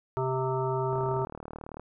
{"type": "harmonic tone", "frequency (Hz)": 130.81, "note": "C3", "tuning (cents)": 0, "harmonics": [1, 3, 5, 7, 9, 10], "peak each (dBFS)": [-31, -30, -36, -33, -40, -40], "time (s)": [0.17, 1.25], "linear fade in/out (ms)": 0}
{"type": "click train", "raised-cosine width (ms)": 1, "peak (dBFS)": -26, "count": 34, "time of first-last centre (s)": [0.93, 1.796], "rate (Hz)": 38.1}
{"effects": []}